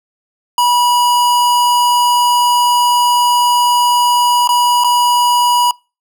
square tone with dropouts, 972 Hz, B5, 28 cents flat, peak -10 dBFS, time 0.58-5.71 s, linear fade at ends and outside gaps 2 ms, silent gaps 4.475-4.49 / 4.838-4.844 s, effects noise-tail reverb RT60 0.3 s tail -26 dB re dry

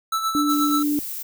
square tone with tremolo, 1318.5 Hz, E6, in tune, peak -20 dBFS, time 0.12-0.83 s, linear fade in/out 5 ms, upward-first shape sine, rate 8.3 Hz, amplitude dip 55%
sine tone, 293.7 Hz, D4, in tune, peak -19 dBFS, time 0.35-0.99 s, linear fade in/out 0 ms
violet noise, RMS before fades -31 dBFS, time 0.49-1.23 s, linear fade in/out 10 ms
effects none

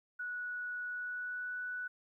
sine tone with pitch glide, 1469 to 1483.5 Hz, F#6 to F#6, -13 to +4 cents, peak -37 dBFS, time 0.19-1.88 s, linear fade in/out 10 ms, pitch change +17 cents, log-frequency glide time 0.86-1.61 s, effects 13-bit

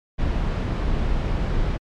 brown noise, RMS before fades -22 dBFS, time 0.18-1.78 s, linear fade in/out 20 ms, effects low-pass 4000 Hz 12 dB/octave + MP3 96 kbps

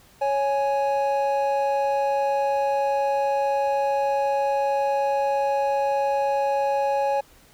triangle tone pair together, 554.4 / 832.8 Hz, C#5 / G#5, 0 / +5 cents, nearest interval perfect fifth, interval 705 cents, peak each -21 dBFS, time 0.21-7.21 s, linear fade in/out 10 ms, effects pink hiss -54 dBFS RMS until 7.53 s

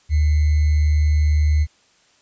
sine tone with sample-and-hold, 75.5 Hz, D2, 48 cents sharp, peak -13 dBFS, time 0.09-1.67 s, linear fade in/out 50 ms, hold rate 2100 Hz, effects white hiss -57 dBFS RMS until 2.21 s + resampled to 16000 Hz

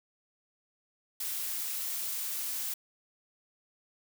blue noise, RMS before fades -35 dBFS, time 1.2-2.74 s, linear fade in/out 5 ms, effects none

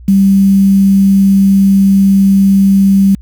sine tone with quantisation, 195.5 Hz, G3, 4 cents flat, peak -4 dBFS, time 0.08-3.15 s, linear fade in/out 5 ms, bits 5, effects added 60 Hz sine -30 dBFS peak until 3.21 s

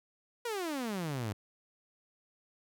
sawtooth exponential sweep, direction down, 490.5 to 98 Hz, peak -30 dBFS, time 0.45-1.33 s, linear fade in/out 5 ms, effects none

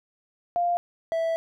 sine / triangle tone pair in turn, 698.5 / 657.4 Hz, F5 / E5, 0 / -5 cents, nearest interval minor second, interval 105 cents, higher first, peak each -21 dBFS, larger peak neither, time 0.56-0.77 / 1.12-1.36 s, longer second, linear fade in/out 0 ms, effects none

